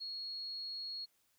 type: tone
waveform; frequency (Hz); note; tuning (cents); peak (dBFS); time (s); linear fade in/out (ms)
sine; 4314; C#8; -48; -40; 0-1.06; 20
effects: white hiss -75 dBFS RMS until 1.38 s